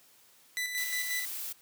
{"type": "tone with tremolo", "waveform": "sawtooth", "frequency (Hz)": 1989, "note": "B6", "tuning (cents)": 12, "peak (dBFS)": -27, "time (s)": [0.57, 1.25], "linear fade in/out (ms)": 0, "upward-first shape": "square", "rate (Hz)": 5.6, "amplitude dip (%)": 45}
{"type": "noise", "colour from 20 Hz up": "blue", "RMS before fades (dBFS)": -38, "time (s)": [0.77, 1.53], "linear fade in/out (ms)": 10}
{"effects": ["white hiss -61 dBFS RMS until 1.61 s", "high-pass 100 Hz 12 dB/octave"]}